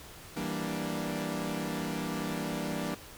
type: chord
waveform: sawtooth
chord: E half-diminished seventh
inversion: none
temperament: equal with one note detuned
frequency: 164.81 / 196 / 234.7 / 293.7 Hz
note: E3 / G3 / Bb3 / D4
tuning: 0 / 0 / +12 / 0 cents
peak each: -34 dBFS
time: 0.36-2.95 s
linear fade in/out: 10 ms
effects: pink hiss -49 dBFS RMS until 3.17 s